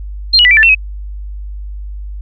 sine tone with pitch steps, 4186 / 2916 / 1977 / 2332 / 1760 / 2702 / 2545 Hz, C8 / F#7 / B6 / D7 / A6 / E7 / D#7, 0 / -26 / +1 / -13 / 0 / +42 / +39 cents, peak -4 dBFS, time 0.33-0.75 s, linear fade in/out 10 ms, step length 60 ms, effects added 50 Hz sine -22 dBFS peak until 2.21 s

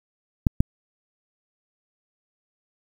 clicks, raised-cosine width 5 ms, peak -4 dBFS, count 2, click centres 0.468 / 0.605 s, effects 7-bit

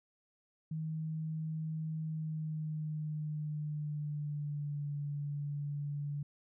sine tone with pitch glide, 157.9 to 144.79 Hz, D#3 to D3, +26 to -24 cents, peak -35 dBFS, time 0.71-6.23 s, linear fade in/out 5 ms, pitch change -150 cents, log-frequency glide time 2.03-4.92 s, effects none

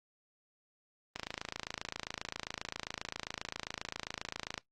click train, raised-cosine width 0.2 ms, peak -19 dBFS, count 95, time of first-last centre 1.16-4.578 s, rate 27.5 Hz, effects noise-tail reverb RT60 0.1 s tail -17 dB re dry + Opus 24 kbps

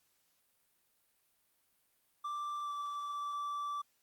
triangle tone with pitch glide, 1176 to 1162.5 Hz, D6 to D6, +2 to -18 cents, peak -34 dBFS, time 2.24-3.82 s, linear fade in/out 10 ms, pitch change -20 cents, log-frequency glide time 2.62-2.71 s, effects white hiss -75 dBFS RMS until 4.02 s + Opus 48 kbps

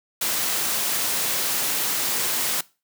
white noise, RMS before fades -24 dBFS, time 0.21-2.61 s, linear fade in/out 5 ms, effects noise-tail reverb RT60 0.3 s tail -21 dB re dry + high-pass 150 Hz 12 dB/octave

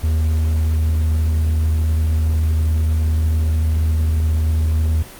triangle tone, 78.8 Hz, D#2, 23 cents sharp, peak -12 dBFS, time 0.03-5.03 s, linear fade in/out 10 ms, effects pink hiss -37 dBFS RMS until 5.19 s + Opus 24 kbps

